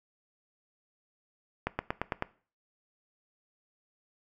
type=accelerating click train; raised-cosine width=0.5 ms; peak=-14 dBFS; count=6; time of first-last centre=1.67-2.224 s; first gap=120 ms; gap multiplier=0.96; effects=noise-tail reverb RT60 0.4 s tail -19 dB re dry